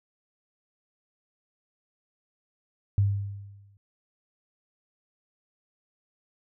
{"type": "tone with exponential decay", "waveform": "sine", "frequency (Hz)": 100, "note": "G2", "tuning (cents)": 35, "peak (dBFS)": -17, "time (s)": [2.98, 3.77], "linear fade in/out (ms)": 0, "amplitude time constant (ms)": 170, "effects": []}